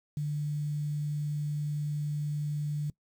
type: tone with quantisation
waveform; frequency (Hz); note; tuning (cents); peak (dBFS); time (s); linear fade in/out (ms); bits
sine; 148.2; D3; +16; -29; 0.17-2.9; 2; 9
effects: noise-tail reverb RT60 0.1 s tail -22 dB re dry